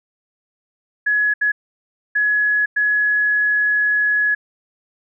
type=tone bursts at uneven times; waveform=sine; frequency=1688 Hz; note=G#6; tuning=28 cents sharp; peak=-14 dBFS; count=4; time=1.06-1.34 / 1.41-1.52 / 2.15-2.66 / 2.76-4.35 s; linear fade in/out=10 ms; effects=none